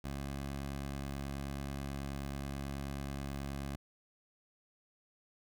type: tone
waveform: 15% pulse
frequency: 69.3 Hz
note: C#2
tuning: in tune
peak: -32 dBFS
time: 0.04-3.76 s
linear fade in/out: 5 ms
effects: none